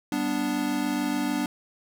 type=chord; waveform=square; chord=G major; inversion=none; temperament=equal; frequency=196 / 246.9 / 293.7 Hz; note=G3 / B3 / D4; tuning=0 / 0 / 0 cents; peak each=-34 / -30 / -28 dBFS; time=0.12-1.46 s; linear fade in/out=2 ms; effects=none